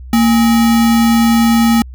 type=tone with sample-and-hold; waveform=sine; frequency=230 Hz; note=A#3; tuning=23 cents flat; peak=-7 dBFS; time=0.13-1.82 s; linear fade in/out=2 ms; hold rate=1050 Hz; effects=added 63 Hz sine -28 dBFS peak until 1.94 s